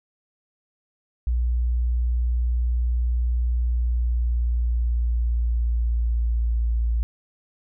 sine tone with pitch glide, 60 to 57.52 Hz, B1 to A#1, -49 to -22 cents, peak -19 dBFS, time 1.27-7.03 s, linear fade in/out 0 ms, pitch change -73 cents, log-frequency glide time 3.52-6.62 s, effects none

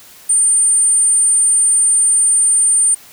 sine tone, 8980 Hz, C#9, 21 cents sharp, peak -9 dBFS, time 0.29-2.95 s, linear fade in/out 10 ms, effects white hiss -41 dBFS RMS until 3.12 s

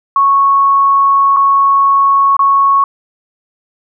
sine tone with dropouts, 1105 Hz, C#6, 6 cents flat, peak -6 dBFS, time 0.16-2.84 s, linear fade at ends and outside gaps 2 ms, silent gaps 1.364-1.368 / 2.367-2.392 s, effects none

